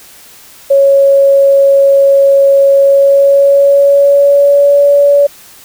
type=tone with pitch glide; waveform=sine; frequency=553 to 569.9 Hz; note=C#5 to C#5; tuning=-4 to +48 cents; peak=-3 dBFS; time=0.7-5.27 s; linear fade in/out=10 ms; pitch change=+52 cents; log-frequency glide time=2.76-4.84 s; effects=white hiss -37 dBFS RMS until 5.64 s